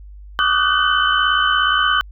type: tone cluster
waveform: sine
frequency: 1152 / 1234 / 1476 / 1533 / 3034 Hz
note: D6 / D#6 / F#6 / G6 / F#7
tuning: -34 / -15 / -5 / -39 / +43 cents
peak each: -20 dBFS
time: 0.39-2.01 s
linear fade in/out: 0 ms
effects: added 50 Hz sine -35 dBFS peak until 2.11 s